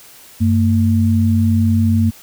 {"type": "tone pair together", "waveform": "sine", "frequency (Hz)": [95.19, 226.4], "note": ["F#2", "A3"], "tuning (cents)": [50, 50], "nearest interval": "octave + minor third", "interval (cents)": 1500, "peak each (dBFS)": [-13, -14], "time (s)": [0.4, 2.11], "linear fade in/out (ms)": 20, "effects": ["white hiss -42 dBFS RMS until 2.22 s"]}